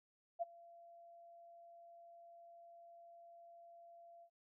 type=tone with ADSR envelope; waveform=sine; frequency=683 Hz; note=F5; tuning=39 cents flat; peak=-34 dBFS; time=0.39-4.3 s; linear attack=30 ms; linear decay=21 ms; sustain=-23 dB; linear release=74 ms; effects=none